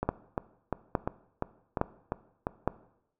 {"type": "two click trains", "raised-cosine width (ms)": 1, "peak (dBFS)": [-11, -15], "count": [4, 8], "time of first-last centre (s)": [[0.09, 2.676], [0.03, 2.469]], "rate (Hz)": [1.16, 2.87], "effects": ["noise-tail reverb RT60 0.8 s tail -18 dB re dry"]}